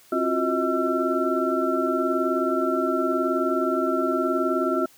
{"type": "tone cluster", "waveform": "sine", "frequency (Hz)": [267.1, 345.8, 364.9, 636, 1346], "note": ["C4", "F4", "F#4", "D#5", "E6"], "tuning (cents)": [36, -17, -24, 38, 36], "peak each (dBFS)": -27, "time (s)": [0.12, 4.86], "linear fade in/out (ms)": 5, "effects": ["white hiss -54 dBFS RMS until 4.97 s", "high-pass 60 Hz 12 dB/octave"]}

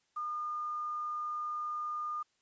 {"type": "tone with quantisation", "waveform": "sine", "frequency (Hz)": 1215, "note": "D#6", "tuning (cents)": -42, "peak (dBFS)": -34, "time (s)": [0.16, 2.23], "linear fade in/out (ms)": 10, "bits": 10, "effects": ["white hiss -75 dBFS RMS until 2.41 s", "resampled to 16000 Hz"]}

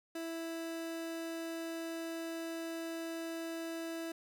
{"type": "tone", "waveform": "30% pulse", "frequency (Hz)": 329.6, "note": "E4", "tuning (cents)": 0, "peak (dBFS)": -36, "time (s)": [0.15, 4.12], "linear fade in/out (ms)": 5, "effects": []}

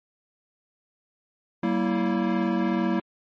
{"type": "chord", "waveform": "square", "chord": "E diminished", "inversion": "first", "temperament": "equal with one note detuned", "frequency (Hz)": [190.97, 233.1, 329.6], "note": ["G3", "Bb3", "E4"], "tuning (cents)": [-45, 0, 0], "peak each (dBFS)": -27, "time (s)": [1.63, 3], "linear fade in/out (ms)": 5, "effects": ["low-pass 2000 Hz 12 dB/octave", "MP3 32 kbps"]}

